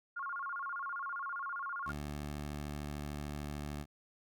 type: tone with vibrato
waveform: sine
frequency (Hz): 1244.5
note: D#6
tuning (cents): 0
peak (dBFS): -37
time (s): 0.16-1.92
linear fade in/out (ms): 10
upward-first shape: square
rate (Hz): 15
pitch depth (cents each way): 220
type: tone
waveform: 15% pulse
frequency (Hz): 73.42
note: D2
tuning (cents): 0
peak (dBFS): -33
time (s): 1.85-3.86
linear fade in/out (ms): 50
effects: none